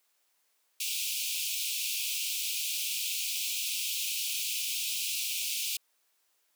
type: high-pass noise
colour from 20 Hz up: pink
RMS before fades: -33 dBFS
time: 0.8-5.77 s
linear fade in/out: 5 ms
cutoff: 2400 Hz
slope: 96 dB/octave
effects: white hiss -73 dBFS RMS until 6.55 s + high-pass 400 Hz 12 dB/octave